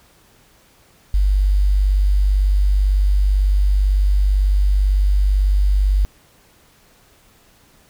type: tone with quantisation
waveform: sine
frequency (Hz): 49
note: G1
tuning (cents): 0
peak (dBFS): -12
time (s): 1.14-6.05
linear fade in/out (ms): 0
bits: 7
effects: pink hiss -53 dBFS RMS until 7.89 s